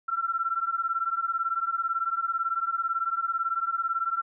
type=beating tone pair; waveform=sine; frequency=1345 / 1363 Hz; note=E6 / F6; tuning=+34 / -43 cents; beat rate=18 Hz; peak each=-28 / -29 dBFS; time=0.08-4.22 s; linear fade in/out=10 ms; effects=none